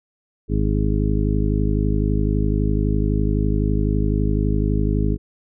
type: harmonic tone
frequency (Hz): 51.91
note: G#1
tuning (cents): 0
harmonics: 1 / 2 / 3 / 4 / 5 / 6 / 8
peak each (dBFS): -20 / -23 / -25 / -26 / -27 / -28 / -29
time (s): 0.48-5.18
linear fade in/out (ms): 50
effects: none

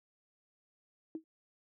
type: tone with exponential decay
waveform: sine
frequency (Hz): 319.6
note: D#4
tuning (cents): +47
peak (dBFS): -33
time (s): 1.15-1.24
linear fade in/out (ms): 1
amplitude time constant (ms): 18
effects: high-pass 150 Hz 12 dB/octave

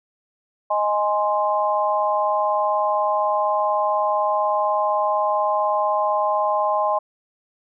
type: chord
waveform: sine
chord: Ab major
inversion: second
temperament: equal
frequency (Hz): 622.3 / 830.6 / 1046.5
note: Eb5 / Ab5 / C6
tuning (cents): 0 / 0 / 0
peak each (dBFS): -22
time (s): 0.7-6.99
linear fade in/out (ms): 10
effects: none

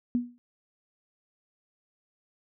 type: tone with exponential decay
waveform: sine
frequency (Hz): 242.7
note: B3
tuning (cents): -30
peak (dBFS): -20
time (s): 0.15-0.38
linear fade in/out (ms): 0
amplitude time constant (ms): 48
effects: none

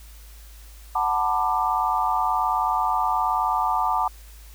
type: chord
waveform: sine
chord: B minor seventh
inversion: second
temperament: just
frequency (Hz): 740.8 / 889 / 987.8 / 1185.3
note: F#5 / A5 / B5 / D6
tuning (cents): +2 / +18 / 0 / +16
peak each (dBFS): -26 / -24 / -27 / -25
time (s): 0.95-4.08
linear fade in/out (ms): 5
effects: added 53 Hz sine -42 dBFS peak until 4.54 s + white hiss -51 dBFS RMS until 4.54 s

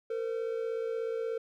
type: tone pair together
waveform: triangle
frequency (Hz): 454.4 / 511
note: A#4 / C5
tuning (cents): -44 / -41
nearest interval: major second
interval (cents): 203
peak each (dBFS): -30 / -36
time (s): 0.1-1.38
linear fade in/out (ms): 5
effects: none

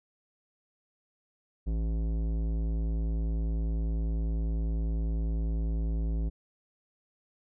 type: tone with tanh clipping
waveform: sine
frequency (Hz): 55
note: A1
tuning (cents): 0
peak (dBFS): -29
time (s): 1.66-6.3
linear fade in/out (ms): 20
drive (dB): 15
effects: none

